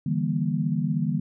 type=chord; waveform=sine; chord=E half-diminished seventh; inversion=third; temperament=just; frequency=148.33 / 164.81 / 197.78 / 237.3 Hz; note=D3 / E3 / G3 / Bb3; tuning=+18 / 0 / +16 / +31 cents; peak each=-27 / -27 / -29 / -29 dBFS; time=0.06-1.2 s; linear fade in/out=5 ms; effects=none